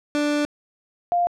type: tone pair in turn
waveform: 30% pulse / sine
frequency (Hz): 294.3 / 700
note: D4 / F5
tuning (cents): +4 / +4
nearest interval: octave + minor third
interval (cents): 1500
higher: second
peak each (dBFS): -17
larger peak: neither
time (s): 0.15-0.45 / 1.12-1.27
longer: first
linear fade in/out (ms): 0
effects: low-pass 7000 Hz 12 dB/octave